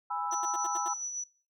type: chord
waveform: sine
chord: E major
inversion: first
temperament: just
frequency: 824.1 / 988.9 / 1318.5 Hz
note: G#5 / B5 / E6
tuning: -14 / +2 / 0 cents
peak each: -35 dBFS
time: 0.1-0.94 s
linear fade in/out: 10 ms
type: tone with tremolo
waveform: sine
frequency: 5920 Hz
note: F#8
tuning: in tune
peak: -32 dBFS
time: 0.31-1.24 s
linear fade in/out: 5 ms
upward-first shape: sine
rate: 7.1 Hz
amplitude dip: 45%
type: tone bursts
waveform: 15% pulse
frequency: 349.2 Hz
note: F4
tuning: in tune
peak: -34 dBFS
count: 6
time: 0.32-0.883 s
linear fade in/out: 5 ms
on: 28 ms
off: 79 ms
effects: noise-tail reverb RT60 0.4 s tail -22 dB re dry